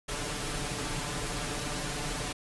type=noise with comb filter; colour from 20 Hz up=pink; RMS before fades=-34 dBFS; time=0.08-2.33 s; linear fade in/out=10 ms; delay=6.8 ms; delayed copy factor=+0.75; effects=resampled to 24000 Hz